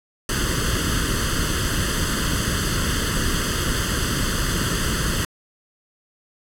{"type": "noise with comb filter", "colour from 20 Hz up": "pink", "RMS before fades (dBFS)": -22, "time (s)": [0.29, 5.25], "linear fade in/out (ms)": 2, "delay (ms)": 0.64, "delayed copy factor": 0.85, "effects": ["low-pass 12000 Hz 12 dB/octave"]}